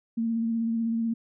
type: tone with vibrato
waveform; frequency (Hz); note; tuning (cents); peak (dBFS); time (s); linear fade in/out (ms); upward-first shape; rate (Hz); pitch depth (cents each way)
sine; 228.3; A#3; -36; -24; 0.17-1.14; 10; sine; 16; 23
effects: none